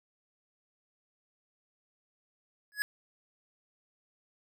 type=tone with exponential growth; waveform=square; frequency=1683 Hz; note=G#6; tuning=23 cents sharp; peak=-24 dBFS; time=2.72-2.82 s; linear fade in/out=0 ms; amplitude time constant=20 ms; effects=none

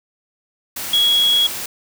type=tone in noise; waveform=sine; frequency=3327 Hz; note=G#7; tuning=2 cents sharp; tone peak=-12 dBFS; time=0.93-1.47 s; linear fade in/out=5 ms; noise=white; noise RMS=-27 dBFS; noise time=0.76-1.66 s; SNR=+12 dB; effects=none

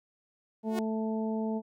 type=tone with exponential growth; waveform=sawtooth; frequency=364.2 Hz; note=F#4; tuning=27 cents flat; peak=-27 dBFS; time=0.63-0.79 s; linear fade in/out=1 ms; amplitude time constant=33 ms
type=harmonic tone; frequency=220 Hz; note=A3; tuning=in tune; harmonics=1 / 2 / 3 / 4; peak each=-30 / -36 / -40 / -42 dBFS; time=0.63-1.62 s; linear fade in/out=50 ms
effects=none

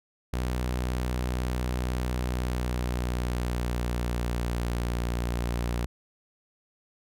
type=tone with pitch glide; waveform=sawtooth; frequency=62 to 59.44 Hz; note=B1 to A#1; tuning=+7 to +34 cents; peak=-23 dBFS; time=0.33-5.86 s; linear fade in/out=5 ms; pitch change=-73 cents; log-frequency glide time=2.18-4.55 s; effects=none

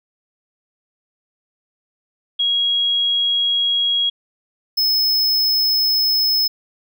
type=tone pair in turn; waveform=sine / square; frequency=3300 / 5192 Hz; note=G#7 / E8; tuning=-12 / -27 cents; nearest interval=minor sixth; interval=785 cents; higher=second; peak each=-15 dBFS; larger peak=neither; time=2.39-4.1 / 4.77-6.48 s; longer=neither; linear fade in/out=10 ms; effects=none

